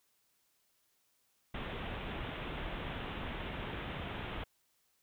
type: low-pass noise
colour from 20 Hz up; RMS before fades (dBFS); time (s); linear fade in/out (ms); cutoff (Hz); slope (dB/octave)
pink; -41; 1.54-4.44; 5; 3600; 96
effects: white hiss -75 dBFS RMS until 5.02 s